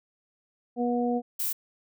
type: harmonic tone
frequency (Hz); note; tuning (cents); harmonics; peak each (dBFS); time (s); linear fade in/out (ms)
242; B3; -35; 1 / 2 / 3; -26 / -29 / -31; 0.76-1.22; 50
type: noise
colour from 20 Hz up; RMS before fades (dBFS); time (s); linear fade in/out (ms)
violet; -29; 1.39-1.53; 10
effects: none